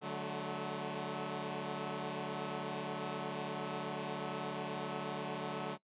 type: chord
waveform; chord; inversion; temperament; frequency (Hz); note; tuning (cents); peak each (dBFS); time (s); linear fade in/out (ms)
10% pulse; D major; none; equal with one note detuned; 146.83 / 185 / 216.1; D3 / F#3 / A3; 0 / 0 / -31; -34; 0.01-5.78; 50
effects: noise-tail reverb RT60 0.1 s tail -21 dB re dry + resampled to 8000 Hz